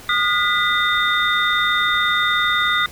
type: tone cluster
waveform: sine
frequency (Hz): 1228 / 1436 / 1986 / 3647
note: D#6 / F6 / B6 / A#7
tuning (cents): -23 / +48 / +9 / -39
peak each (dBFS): -21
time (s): 0.09-2.86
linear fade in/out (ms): 2
effects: pink hiss -40 dBFS RMS until 2.91 s